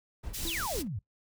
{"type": "noise with tremolo", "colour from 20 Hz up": "brown", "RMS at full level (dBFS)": -37, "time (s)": [0.23, 0.88], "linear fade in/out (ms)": 10, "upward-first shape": "triangle", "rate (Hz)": 6, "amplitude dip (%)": 90}
{"type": "high-pass noise", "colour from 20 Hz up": "pink", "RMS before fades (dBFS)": -38, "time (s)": [0.33, 0.83], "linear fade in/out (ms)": 20, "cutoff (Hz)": 4000, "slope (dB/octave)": 12}
{"type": "tone with exponential decay", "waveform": "triangle", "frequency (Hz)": 332, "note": "E4", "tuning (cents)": 12, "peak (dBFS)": -32, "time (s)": [0.45, 0.75], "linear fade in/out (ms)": 1, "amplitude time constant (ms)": 64}
{"type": "exponential sweep", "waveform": "sine", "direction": "down", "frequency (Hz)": [4114, 85.2], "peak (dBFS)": -33, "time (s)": [0.47, 0.99], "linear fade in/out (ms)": 5}
{"effects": ["noise-tail reverb RT60 0.1 s tail -17 dB re dry"]}